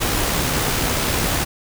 pink noise with amplitude modulation, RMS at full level -19 dBFS, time 0-1.45 s, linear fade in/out 20 ms, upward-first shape sine, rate 69.3 Hz, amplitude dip 30%, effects none

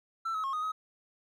triangle tone with pitch steps, 1336 / 1280 / 1083 / 1243 / 1269 Hz, E6 / D#6 / C#6 / D#6 / D#6, +23 / +49 / -41 / -2 / +34 cents, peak -28 dBFS, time 0.25-0.72 s, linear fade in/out 10 ms, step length 94 ms, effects tanh soft clip ceiling -24 dBFS

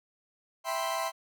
40% pulse chord, C major seventh, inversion first, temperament equal with one note detuned, 659.3 / 784 / 982.6 / 1046.5 Hz, E5 / G5 / B5 / C6, 0 / 0 / -9 / 0 cents, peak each -33 / -36 / -38 / -33 dBFS, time 0.64-1.12 s, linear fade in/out 50 ms, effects none

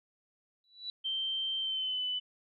sine tone with exponential growth, 3946 Hz, B7, 2 cents flat, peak -33 dBFS, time 0.64-0.9 s, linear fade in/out 1 ms, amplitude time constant 56 ms
sine tone with pitch glide, 3130 to 3001 Hz, G7 to F#7, -3 to +24 cents, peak -31 dBFS, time 1.04-2.2 s, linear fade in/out 20 ms, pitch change -73 cents, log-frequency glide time 1.6-2.02 s
effects none

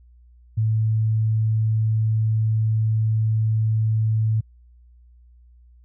sine tone, 110 Hz, A2, in tune, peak -17 dBFS, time 0.57-4.41 s, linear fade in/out 10 ms, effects added 60 Hz sine -48 dBFS peak until 5.84 s

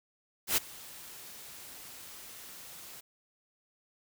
white noise with ADSR envelope, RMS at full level -25 dBFS, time 0.47-3.01 s, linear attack 100 ms, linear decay 16 ms, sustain -23 dB, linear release 13 ms, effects none

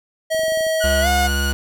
square tone with pitch glide, 640 to 718.4 Hz, D#5 to F5, +49 to +49 cents, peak -18 dBFS, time 0.3-1.28 s, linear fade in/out 20 ms, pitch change +200 cents, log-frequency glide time 1.01-1.08 s
clicks, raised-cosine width 2 ms, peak -26 dBFS, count 8, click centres 0.347 / 0.394 / 0.435 / 0.482 / 0.521 / 0.574 / 0.608 / 0.667 s
sawtooth tone with vibrato, 1456 Hz, F#6, 28 cents flat, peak -18 dBFS, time 0.8-1.53 s, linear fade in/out 20 ms, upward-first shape triangle, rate 16 Hz, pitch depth 23 cents each way
square tone, 69.4 Hz, C#2, 3 cents sharp, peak -20 dBFS, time 0.84-1.53 s, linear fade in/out 0 ms
effects none

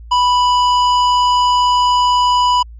triangle tone with hard clipping, 987.8 Hz, B5, in tune, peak -12 dBFS, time 0.11-2.63 s, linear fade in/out 10 ms, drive 16 dB, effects added 57 Hz sine -32 dBFS peak until 2.79 s + resampled to 16000 Hz

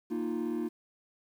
triangle chord, Bb suspended fourth, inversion none, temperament equal, 233.1 / 311.1 / 349.2 Hz, Bb3 / Eb4 / F4, 0 / 0 / 0 cents, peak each -32 dBFS, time 0.1-0.69 s, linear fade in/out 20 ms, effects tanh soft clip ceiling -24 dBFS + 10-bit

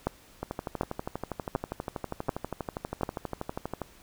two click trains, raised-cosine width 1 ms, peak -12 / -18 dBFS, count 5 / 43, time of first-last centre 0.07-3.033 / 0.43-3.817 s, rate 1.35 / 12.4 Hz, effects pink hiss -56 dBFS RMS until 4.02 s

